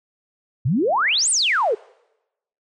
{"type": "exponential two-way sweep", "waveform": "sine", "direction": "up then down", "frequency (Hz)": [110, 9397, 391.3], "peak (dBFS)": -16, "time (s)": [0.65, 1.75], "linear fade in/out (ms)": 10, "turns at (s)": 1.3, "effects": ["noise-tail reverb RT60 0.9 s tail -24 dB re dry"]}